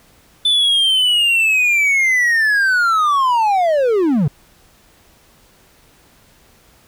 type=linear sweep; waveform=triangle; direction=down; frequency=3520 to 128.6 Hz; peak=-10 dBFS; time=0.45-4.28 s; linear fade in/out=5 ms; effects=pink hiss -51 dBFS RMS until 6.87 s